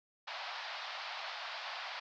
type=band-pass noise; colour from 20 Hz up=pink; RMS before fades=-43 dBFS; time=0.27-2 s; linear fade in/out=10 ms; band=650 to 4900 Hz; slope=48 dB/octave; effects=none